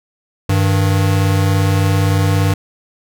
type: tone pair together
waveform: square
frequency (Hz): 98 / 155.56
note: G2 / D#3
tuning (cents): 0 / 0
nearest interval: minor sixth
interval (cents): 800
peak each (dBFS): -13 / -19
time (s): 0.49-2.54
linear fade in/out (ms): 5
effects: none